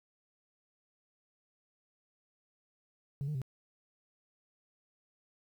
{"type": "tone with pitch steps", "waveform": "sine", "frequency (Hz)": [139.6, 151.2, 131.4], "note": ["C#3", "D#3", "C3"], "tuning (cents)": [13, -49, 8], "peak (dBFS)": -31, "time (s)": [3.21, 3.417], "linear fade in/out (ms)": 0, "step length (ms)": 69, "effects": ["tanh soft clip ceiling -31 dBFS", "11-bit"]}